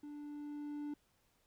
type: tone with level ramp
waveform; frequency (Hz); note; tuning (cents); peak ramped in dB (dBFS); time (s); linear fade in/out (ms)
triangle; 293.7; D4; 0; -44 to -37; 0.03-0.94; 5
effects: pink hiss -75 dBFS RMS until 1.46 s